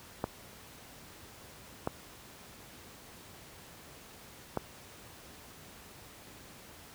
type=clicks; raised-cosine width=1 ms; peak=-16 dBFS; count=3; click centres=0.241 / 1.874 / 4.573 s; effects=pink hiss -52 dBFS RMS until 6.94 s + high-pass 60 Hz 12 dB/octave